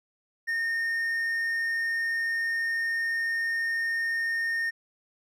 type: tone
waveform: triangle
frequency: 1833 Hz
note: A#6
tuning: 30 cents flat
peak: -24 dBFS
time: 0.47-4.71 s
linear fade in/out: 20 ms
effects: none